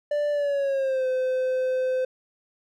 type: tone with pitch glide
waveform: triangle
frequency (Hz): 587.3 to 514.2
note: D5 to C5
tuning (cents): 0 to -30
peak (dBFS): -20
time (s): 0.11-2.05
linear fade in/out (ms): 5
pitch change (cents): -230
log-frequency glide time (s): 0.31-1.07
effects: none